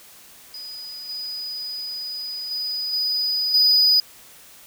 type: tone with level steps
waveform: triangle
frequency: 4961 Hz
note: D#8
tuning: 6 cents flat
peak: -32 / -27 / -23 / -19 / -12 dBFS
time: 0.54-4 s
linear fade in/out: 2 ms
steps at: 1.09 / 2.51 / 2.93 / 3.54 s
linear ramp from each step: 2 ms
effects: white hiss -47 dBFS RMS until 4.66 s